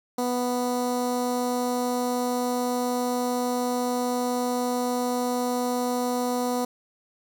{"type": "tone with notch filter", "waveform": "15% pulse", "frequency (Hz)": 246.9, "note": "B3", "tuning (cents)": 0, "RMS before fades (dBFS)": -26, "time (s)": [0.18, 6.65], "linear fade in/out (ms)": 5, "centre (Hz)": 2500, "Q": 0.8, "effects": []}